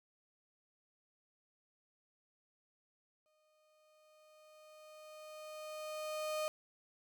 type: tone with exponential growth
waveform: 35% pulse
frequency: 616 Hz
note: D#5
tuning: 17 cents flat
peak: -33 dBFS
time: 3.26-6.48 s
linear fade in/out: 0 ms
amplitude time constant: 700 ms
effects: none